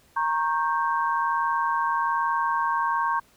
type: chord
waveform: sine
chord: G diminished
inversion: first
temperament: equal with one note detuned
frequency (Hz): 932.3 / 1093.5 / 1568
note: Bb5 / Db6 / G6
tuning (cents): 0 / -24 / 0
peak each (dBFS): -25 / -25 / -30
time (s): 0.16-3.2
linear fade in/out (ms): 10
effects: pink hiss -59 dBFS RMS until 3.36 s